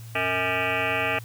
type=tone with frequency modulation; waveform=sine; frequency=1568 Hz; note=G6; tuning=in tune; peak=-22 dBFS; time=0.15-1.19 s; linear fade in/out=5 ms; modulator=185 Hz; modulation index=6.4; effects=added 114 Hz sine -38 dBFS peak until 1.24 s + white hiss -50 dBFS RMS until 1.24 s